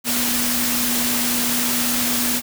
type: tone in noise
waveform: sine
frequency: 242.2 Hz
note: B3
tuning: 34 cents flat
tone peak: -25 dBFS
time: 0.04-2.42 s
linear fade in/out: 50 ms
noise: white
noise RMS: -21 dBFS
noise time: 0.04-2.42 s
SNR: -7 dB
effects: none